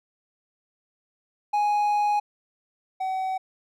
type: tone pair in turn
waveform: triangle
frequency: 830.6 / 756.7 Hz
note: G#5 / F#5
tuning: 0 / +39 cents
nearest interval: major second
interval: 161 cents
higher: first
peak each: -18 / -23 dBFS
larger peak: first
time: 1.53-2.2 / 3-3.38 s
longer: first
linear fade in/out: 10 ms
effects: none